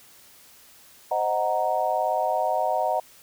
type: chord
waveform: sine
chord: C half-diminished seventh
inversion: none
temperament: equal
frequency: 523.3 / 622.3 / 740 / 932.3 Hz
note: C5 / Eb5 / Gb5 / Bb5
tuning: 0 / 0 / 0 / 0 cents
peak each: -31 / -26 / -25 / -28 dBFS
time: 1.11-3 s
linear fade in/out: 5 ms
effects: white hiss -52 dBFS RMS until 3.22 s